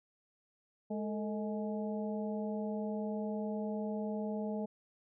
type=harmonic tone with a mistuned harmonic; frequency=210.4 Hz; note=G#3; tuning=23 cents sharp; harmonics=1 / 2 / 3 / 4; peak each=-36 / -41 / -42 / -48 dBFS; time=0.9-4.66 s; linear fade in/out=10 ms; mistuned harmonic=2; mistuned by=+82 cents; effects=none